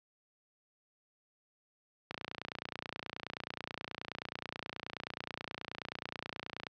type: click train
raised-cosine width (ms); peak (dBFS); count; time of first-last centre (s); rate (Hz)
0.3; -22; 135; 2.11-6.668; 29.4
effects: high-pass 100 Hz 12 dB/octave